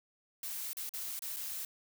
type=noise with dropouts; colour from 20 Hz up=blue; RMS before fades=-40 dBFS; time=0.43-1.65 s; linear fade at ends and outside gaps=2 ms; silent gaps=0.732-0.769 / 0.893-0.937 / 1.192-1.221 / 1.363-1.367 s; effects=none